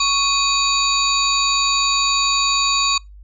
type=tone cluster; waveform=sine; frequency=1112 / 2495 / 3822 / 4564 / 6940 Hz; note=C#6 / D#7 / A#7 / C#8 / A8; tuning=+5 / +4 / +43 / +50 / -25 cents; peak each=-20 / -23 / -23 / -20 / -23 dBFS; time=0-2.98 s; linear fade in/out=5 ms; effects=noise-tail reverb RT60 0.2 s tail -26 dB re dry + added 50 Hz sine -38 dBFS peak until 3.23 s